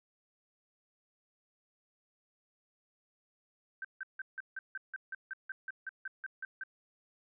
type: tone bursts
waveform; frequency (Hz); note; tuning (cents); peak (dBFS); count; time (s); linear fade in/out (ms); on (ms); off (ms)
sine; 1553; G6; -17; -37; 16; 3.82-6.636; 2; 26; 160
effects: none